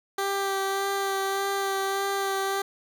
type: tone with vibrato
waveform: 15% pulse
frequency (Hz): 392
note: G4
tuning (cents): 0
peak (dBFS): -19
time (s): 0.18-2.62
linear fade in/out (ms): 5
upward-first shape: sine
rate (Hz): 1.7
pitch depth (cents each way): 15
effects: none